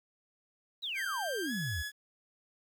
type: exponential sweep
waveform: sine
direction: down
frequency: 4071 to 68 Hz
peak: -34 dBFS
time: 0.82-1.83 s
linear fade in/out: 20 ms
type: tone with pitch glide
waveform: sawtooth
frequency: 1579 to 1692.3 Hz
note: G6 to G#6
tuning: +12 to +32 cents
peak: -33 dBFS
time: 0.94-1.92 s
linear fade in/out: 50 ms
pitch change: +120 cents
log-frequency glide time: 1.44-1.52 s
effects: 10-bit